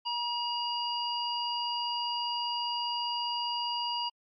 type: harmonic tone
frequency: 955 Hz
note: A#5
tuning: 42 cents sharp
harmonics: 1 / 3 / 5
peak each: -33 / -35 / -36 dBFS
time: 0.05-4.1 s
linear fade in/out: 20 ms
effects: AAC 64 kbps